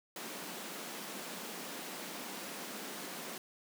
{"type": "high-pass noise", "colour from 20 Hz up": "pink", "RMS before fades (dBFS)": -44, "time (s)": [0.16, 3.38], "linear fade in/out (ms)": 2, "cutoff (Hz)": 180, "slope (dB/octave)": 48, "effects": []}